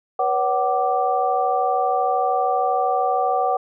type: tone cluster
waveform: sine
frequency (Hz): 487.2 / 560 / 753 / 1176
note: B4 / C#5 / F#5 / D6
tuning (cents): -24 / +18 / +30 / +2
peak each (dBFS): -25 / -26 / -19 / -26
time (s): 0.19-3.57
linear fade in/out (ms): 5
effects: none